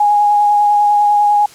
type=tone with vibrato; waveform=sine; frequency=828 Hz; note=G#5; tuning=5 cents flat; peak=-8 dBFS; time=0-1.46 s; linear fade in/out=5 ms; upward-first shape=sine; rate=10 Hz; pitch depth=13 cents each way; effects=white hiss -40 dBFS RMS until 1.54 s + low-pass 10000 Hz 12 dB/octave